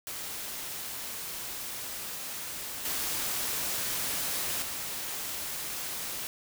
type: noise with level steps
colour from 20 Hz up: white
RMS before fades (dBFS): -38 / -32 / -36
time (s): 0.07-6.27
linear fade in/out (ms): 0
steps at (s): 2.85 / 4.62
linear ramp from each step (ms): 2
effects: none